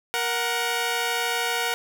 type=tone pair together; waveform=10% pulse; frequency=469.1 / 740 Hz; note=A#4 / F#5; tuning=+11 / 0 cents; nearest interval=minor sixth; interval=789 cents; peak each=-18 dBFS; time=0.14-1.74 s; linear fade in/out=0 ms; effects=none